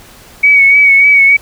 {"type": "tone with vibrato", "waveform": "sine", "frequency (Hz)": 2245, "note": "C#7", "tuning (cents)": 21, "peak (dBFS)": -3, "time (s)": [0.43, 1.37], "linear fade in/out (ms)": 10, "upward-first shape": "sine", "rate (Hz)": 3.4, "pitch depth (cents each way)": 36, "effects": ["pink hiss -38 dBFS RMS until 1.41 s"]}